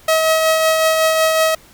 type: tone with tremolo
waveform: sawtooth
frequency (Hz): 639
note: D#5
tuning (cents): +46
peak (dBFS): -7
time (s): 0.08-1.55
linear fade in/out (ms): 5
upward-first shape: triangle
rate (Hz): 5.4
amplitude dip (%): 35
effects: pink hiss -46 dBFS RMS until 1.73 s